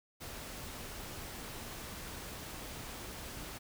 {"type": "noise", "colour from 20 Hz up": "pink", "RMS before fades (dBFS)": -45, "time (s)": [0.2, 3.59], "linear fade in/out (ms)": 20, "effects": []}